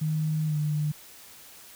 sine tone with pitch glide, 155.56 to 150.52 Hz, D#3 to D3, 0 to +43 cents, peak -24 dBFS, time 0.01-0.92 s, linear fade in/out 10 ms, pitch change -57 cents, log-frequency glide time 0.46-0.56 s, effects white hiss -49 dBFS RMS until 1.75 s

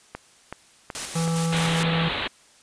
click train, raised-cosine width 0.5 ms, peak -17 dBFS, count 5, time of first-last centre 0.15-1.654 s, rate 2.66 Hz
white noise with tremolo, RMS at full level -30 dBFS, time 0.95-1.83 s, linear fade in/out 0 ms, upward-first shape square, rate 4.9 Hz, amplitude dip 35%
harmonic tone, 165.1 Hz, E3, 3 cents sharp, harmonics 1 / 3 / 5 / 7 / 8, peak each -22 / -32 / -36 / -39 / -40 dBFS, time 1.15-2.09 s, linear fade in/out 10 ms
white low-pass noise, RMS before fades -28 dBFS, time 1.52-2.28 s, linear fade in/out 10 ms, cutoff 4000 Hz, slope 96 dB/octave
effects white hiss -55 dBFS RMS until 2.62 s + resampled to 22050 Hz

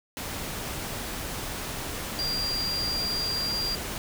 sine tone in noise, 4763 Hz, D8, 24 cents sharp, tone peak -27 dBFS, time 2.19-3.75 s, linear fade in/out 0 ms, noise pink, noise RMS -34 dBFS, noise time 0.17-3.98 s, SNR +4 dB, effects none

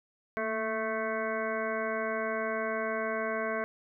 harmonic tone with a mistuned harmonic, 220 Hz, A3, in tune, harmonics 1 / 2 / 3 / 5 / 6 / 7 / 8 / 9 / 10, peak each -39 / -36 / -34 / -37 / -49 / -37 / -50 / -42 / -44 dBFS, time 0.37-3.64 s, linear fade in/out 0 ms, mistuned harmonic 1, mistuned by +51 cents, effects none

